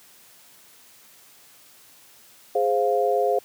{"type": "chord", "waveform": "sine", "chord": "F minor", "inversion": "first", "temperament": "equal", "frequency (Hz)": [415.3, 523.3, 698.5], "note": ["Ab4", "C5", "F5"], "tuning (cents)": [0, 0, 0], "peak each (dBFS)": -23, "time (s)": [2.55, 3.39], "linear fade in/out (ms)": 5, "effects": ["white hiss -52 dBFS RMS until 3.44 s", "high-pass 100 Hz 12 dB/octave"]}